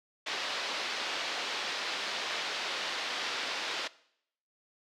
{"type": "low-pass noise", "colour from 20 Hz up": "white", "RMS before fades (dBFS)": -35, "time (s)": [0.26, 3.88], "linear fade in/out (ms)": 10, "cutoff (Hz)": 4500, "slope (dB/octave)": 24, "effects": ["noise-tail reverb RT60 0.7 s tail -20 dB re dry", "high-pass 400 Hz 12 dB/octave"]}